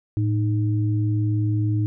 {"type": "tone pair together", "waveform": "sine", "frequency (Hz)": [109.21, 308.7], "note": ["A2", "D#4"], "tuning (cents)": [-12, -14], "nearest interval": "octave + tritone", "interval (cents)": 1798, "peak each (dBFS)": [-19, -27], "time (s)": [0.17, 1.86], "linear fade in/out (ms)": 0, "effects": []}